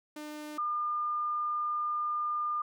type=tone pair in turn; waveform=sawtooth / sine; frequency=301 / 1206.5 Hz; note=D4 / D6; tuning=+43 / +46 cents; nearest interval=2 octaves; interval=2403 cents; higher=second; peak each=-36 / -29 dBFS; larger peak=second; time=0.16-0.58 / 0.58-2.62 s; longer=second; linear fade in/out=5 ms; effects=none